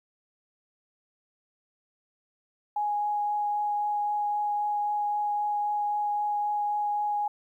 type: tone with vibrato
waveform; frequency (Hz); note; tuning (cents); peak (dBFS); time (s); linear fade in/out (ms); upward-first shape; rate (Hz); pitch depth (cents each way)
sine; 830.6; G#5; 0; -25; 2.76-7.28; 5; triangle; 3.8; 9
effects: 11-bit